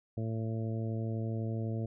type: harmonic tone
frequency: 112 Hz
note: A2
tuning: 31 cents sharp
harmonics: 1 / 2 / 3 / 4 / 5 / 6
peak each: -33 / -39 / -43 / -45 / -47 / -49 dBFS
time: 0.17-1.86 s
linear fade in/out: 5 ms
effects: none